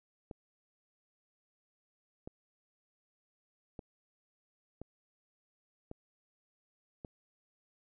clicks, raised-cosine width 2 ms, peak -30 dBFS, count 6, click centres 0.312 / 2.275 / 3.792 / 4.816 / 5.914 / 7.048 s, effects none

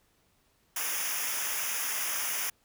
white noise with comb filter, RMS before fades -32 dBFS, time 0.76-2.5 s, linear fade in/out 5 ms, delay 0.24 ms, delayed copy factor -0.9, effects pink hiss -69 dBFS RMS until 2.64 s

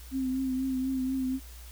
sine tone with vibrato, 261.6 Hz, C4, in tune, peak -27 dBFS, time 0.11-1.4 s, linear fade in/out 50 ms, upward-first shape triangle, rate 4.1 Hz, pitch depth 39 cents each way, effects added 60 Hz sine -44 dBFS peak until 1.71 s + white hiss -52 dBFS RMS until 1.71 s

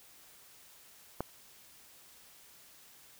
click, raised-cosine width 1 ms, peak -19 dBFS, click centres 1.206 s, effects white hiss -58 dBFS RMS until 3.19 s

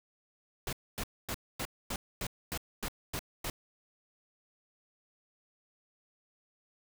pink noise bursts, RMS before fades -36 dBFS, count 10, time 0.67-3.5 s, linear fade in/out 2 ms, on 58 ms, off 250 ms, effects none

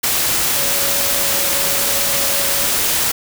sine tone in noise, 559 Hz, C#5, 14 cents sharp, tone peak -28 dBFS, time 0.56-2.67 s, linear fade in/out 10 ms, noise white, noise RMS -17 dBFS, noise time 0.03-3.12 s, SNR -14 dB, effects none

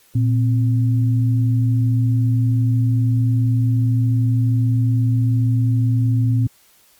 sine tone pair together, 116.54 / 262 Hz, A#2 / C4, 0 / +2 cents, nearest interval octave + major second, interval 1402 cents, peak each -14 / -24 dBFS, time 0.15-6.47 s, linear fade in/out 5 ms, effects white hiss -54 dBFS RMS until 6.99 s + Opus 48 kbps

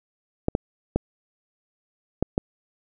clicks, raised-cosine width 2 ms, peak -7 dBFS, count 5, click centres 0.484 / 0.551 / 0.96 / 2.226 / 2.379 s, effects none

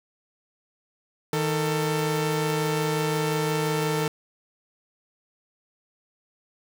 sawtooth tone pair together, 157.54 / 447 Hz, D#3 / A4, +22 / +27 cents, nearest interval octave + tritone, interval 1805 cents, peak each -22 dBFS, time 1.33-4.08 s, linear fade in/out 2 ms, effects none

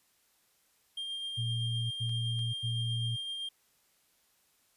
triangle tone with tremolo, 3200 Hz, G7, 35 cents sharp, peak -33 dBFS, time 0.97-3.49 s, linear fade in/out 5 ms, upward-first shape sine, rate 7.8 Hz, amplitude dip 25%
sine tone bursts, 116.7 Hz, A#2, 2 cents sharp, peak -31 dBFS, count 3, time 1.37-3.166 s, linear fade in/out 20 ms, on 540 ms, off 88 ms
clicks, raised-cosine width 0.2 ms, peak -38 dBFS, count 2, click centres 2.094 / 2.392 s
effects white hiss -70 dBFS RMS until 4.76 s + resampled to 32000 Hz

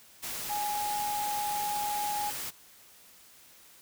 sine tone in noise, 830 Hz, G#5, 1 cent flat, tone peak -30 dBFS, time 0.49-2.31 s, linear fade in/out 20 ms, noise white, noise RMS -37 dBFS, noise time 0.22-2.51 s, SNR +4 dB, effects white hiss -56 dBFS RMS until 3.81 s

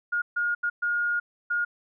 sine tone bursts at uneven times, 1427 Hz, F6, 37 cents sharp, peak -23 dBFS, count 5, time 0.12-0.22 / 0.36-0.55 / 0.63-0.7 / 0.82-1.2 / 1.5-1.65 s, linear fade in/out 10 ms, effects none

